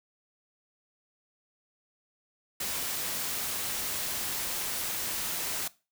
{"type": "noise", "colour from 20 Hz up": "white", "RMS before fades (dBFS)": -33, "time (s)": [2.6, 5.68], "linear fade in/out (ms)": 5, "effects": ["noise-tail reverb RT60 0.3 s tail -20 dB re dry"]}